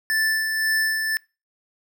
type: tone with tremolo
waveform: square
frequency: 1760 Hz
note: A6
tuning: in tune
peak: -19 dBFS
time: 0.1-1.17 s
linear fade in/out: 0 ms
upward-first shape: sine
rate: 1.9 Hz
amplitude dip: 40%
effects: noise-tail reverb RT60 0.3 s tail -26 dB re dry